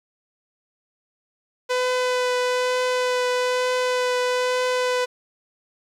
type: tone with vibrato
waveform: sawtooth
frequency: 501 Hz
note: B4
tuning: 25 cents sharp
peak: -16 dBFS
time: 1.69-5.06 s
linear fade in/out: 20 ms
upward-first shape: triangle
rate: 1.1 Hz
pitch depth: 12 cents each way
effects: low-pass 7000 Hz 12 dB/octave + 9-bit